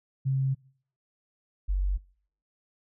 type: tone pair in turn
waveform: sine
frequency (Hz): 134 / 47.38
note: C3 / F#1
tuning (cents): +42 / +42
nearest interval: octave + tritone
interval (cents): 1800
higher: first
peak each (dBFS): -23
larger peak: neither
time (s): 0.25-0.55 / 1.68-1.98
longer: neither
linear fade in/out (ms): 20
effects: noise-tail reverb RT60 0.6 s tail -25 dB re dry